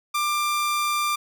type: tone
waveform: sawtooth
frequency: 1188 Hz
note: D6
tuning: 20 cents sharp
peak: -18 dBFS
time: 0.14-1.16 s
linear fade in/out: 10 ms
effects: none